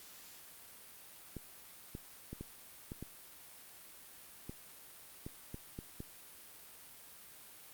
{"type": "clicks", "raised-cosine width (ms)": 3, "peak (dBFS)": -30, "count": 11, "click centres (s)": [1.367, 1.951, 2.33, 2.41, 2.919, 3.026, 4.495, 5.265, 5.544, 5.789, 6.004], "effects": ["white hiss -55 dBFS RMS until 7.73 s", "Opus 48 kbps"]}